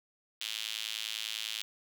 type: tone with high-pass filter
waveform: sawtooth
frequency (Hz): 110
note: A2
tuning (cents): 0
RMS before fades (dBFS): -38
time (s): 0.41-1.62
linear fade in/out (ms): 0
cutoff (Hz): 3200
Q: 3
effects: none